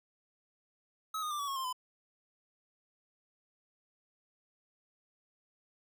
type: tone with pitch steps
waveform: square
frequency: 1281 / 1231.7 / 1184.2 / 1138.6 / 1094.8 / 1052.6 / 1012 Hz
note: E6 / D#6 / D6 / C#6 / C#6 / C6 / B5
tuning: -50 / -18 / +14 / +46 / -22 / +10 / +42 cents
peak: -35 dBFS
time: 1.14-1.728 s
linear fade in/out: 5 ms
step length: 84 ms
effects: none